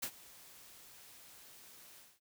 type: noise with ADSR envelope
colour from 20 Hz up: white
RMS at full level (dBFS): -37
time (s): 0.02-2.2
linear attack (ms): 13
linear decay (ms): 68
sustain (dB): -20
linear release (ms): 220
effects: none